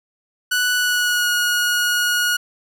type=tone with pitch glide; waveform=sawtooth; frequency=1480 to 1447 Hz; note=F#6 to F#6; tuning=0 to -39 cents; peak=-13 dBFS; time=0.51-2.37 s; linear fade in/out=10 ms; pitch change=-39 cents; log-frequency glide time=0.75-1.3 s; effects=none